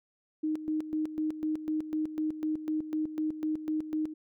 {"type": "tone with tremolo", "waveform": "sine", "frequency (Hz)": 310.1, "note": "D#4", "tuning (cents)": -6, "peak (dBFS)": -27, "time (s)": [0.43, 4.14], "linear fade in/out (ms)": 10, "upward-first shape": "square", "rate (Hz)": 4, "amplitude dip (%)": 70, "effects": []}